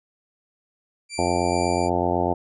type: tone with tremolo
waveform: 15% pulse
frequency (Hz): 2350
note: D7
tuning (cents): +1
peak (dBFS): -24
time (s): 1.09-1.9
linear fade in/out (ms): 50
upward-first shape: sine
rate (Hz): 2.4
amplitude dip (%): 30
type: harmonic tone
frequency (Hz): 88.1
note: F2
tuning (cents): +16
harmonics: 1 / 2 / 3 / 4 / 5 / 6 / 7 / 8 / 9 / 10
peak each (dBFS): -30 / -31 / -29 / -27 / -30 / -30 / -29 / -27 / -29 / -29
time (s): 1.18-2.34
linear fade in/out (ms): 10
effects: resampled to 24000 Hz